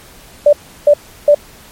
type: tone bursts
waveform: sine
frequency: 586 Hz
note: D5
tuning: 4 cents flat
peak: -3 dBFS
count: 3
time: 0.46-1.347 s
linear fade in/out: 5 ms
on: 69 ms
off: 340 ms
effects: pink hiss -40 dBFS RMS until 1.71 s + MP3 64 kbps